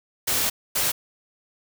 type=noise bursts at uneven times; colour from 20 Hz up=white; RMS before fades=-23 dBFS; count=2; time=0.27-0.5 / 0.75-0.92 s; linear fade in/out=10 ms; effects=none